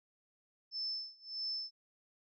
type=tone with tremolo; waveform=sine; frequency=5274 Hz; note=E8; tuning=in tune; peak=-35 dBFS; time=0.71-1.71 s; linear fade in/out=50 ms; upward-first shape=sine; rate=1.6 Hz; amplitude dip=95%; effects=none